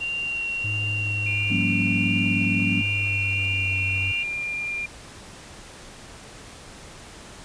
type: tone with vibrato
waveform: sine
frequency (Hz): 2760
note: F7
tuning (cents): -21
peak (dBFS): -25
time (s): 0-4.24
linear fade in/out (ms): 20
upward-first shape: sine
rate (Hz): 1.5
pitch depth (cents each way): 11
type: tone with pitch glide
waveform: triangle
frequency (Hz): 103.83 to 96.32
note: G#2 to G2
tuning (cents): 0 to -30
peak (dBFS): -25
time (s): 0.64-4.12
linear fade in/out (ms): 5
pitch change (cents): -130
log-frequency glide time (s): 2.73-3.71
type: tone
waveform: sine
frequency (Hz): 2397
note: D7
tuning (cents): +35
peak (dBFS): -26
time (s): 1.26-4.86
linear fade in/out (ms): 5
type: chord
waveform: sine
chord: G half-diminished seventh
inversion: third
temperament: just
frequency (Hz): 176.4 / 196 / 235.2 / 282.2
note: F3 / G3 / Bb3 / Db4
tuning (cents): +18 / 0 / +16 / +31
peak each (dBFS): -28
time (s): 1.5-2.82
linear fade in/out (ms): 10
effects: pink hiss -43 dBFS RMS until 7.44 s + resampled to 22050 Hz